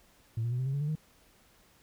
sine tone with pitch steps, 113.1 / 118.31 / 123.76 / 129.47 / 135.43 / 141.68 / 148.21 / 155.04 Hz, A2 / A#2 / B2 / C3 / C#3 / C#3 / D3 / D#3, +48 / +26 / +4 / -18 / -40 / +38 / +16 / -6 cents, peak -27 dBFS, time 0.37-0.954 s, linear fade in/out 5 ms, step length 73 ms, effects tanh soft clip ceiling -26 dBFS + pink hiss -63 dBFS RMS until 1.82 s

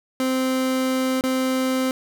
30% pulse tone with dropouts, 260 Hz, C4, 11 cents flat, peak -17 dBFS, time 0.2-1.91 s, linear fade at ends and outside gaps 1 ms, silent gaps 1.21-1.238 s, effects none

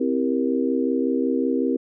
sine chord, C dominant seventh, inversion none, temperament just, 261.6 / 327 / 392.4 / 470.9 Hz, C4 / E4 / G4 / Bb4, 0 / -14 / +2 / +18 cents, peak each -22 / -26 / -27 / -26 dBFS, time 0-1.77 s, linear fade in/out 10 ms, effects none

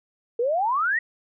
sine exponential sweep, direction up, 451.9 to 1950 Hz, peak -20 dBFS, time 0.39-0.99 s, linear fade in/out 5 ms, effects none

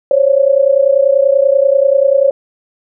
sine tone pair together, 535.7 / 566 Hz, C5 / C#5, +41 / +36 cents, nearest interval minor second, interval 95 cents, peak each -10 dBFS, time 0.11-2.31 s, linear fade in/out 2 ms, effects none

